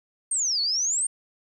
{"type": "exponential two-way sweep", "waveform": "sine", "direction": "down then up", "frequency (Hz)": [8870, 4323, 8870], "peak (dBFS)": -22, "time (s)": [0.31, 1.07], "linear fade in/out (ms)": 5, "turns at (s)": 0.61, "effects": ["10-bit"]}